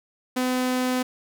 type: tone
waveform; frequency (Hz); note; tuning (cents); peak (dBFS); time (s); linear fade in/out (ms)
sawtooth; 253.5; B3; +45; -18; 0.36-1.03; 10
effects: none